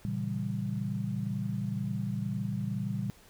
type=chord; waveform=sine; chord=A# diminished seventh; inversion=none; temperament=equal; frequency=116.54 / 138.59 / 164.81 / 196 Hz; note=A#2 / C#3 / E3 / G3; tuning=0 / 0 / 0 / 0 cents; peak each=-35 / -37 / -39 / -34 dBFS; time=0.05-3.1 s; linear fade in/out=0 ms; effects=pink hiss -58 dBFS RMS until 3.29 s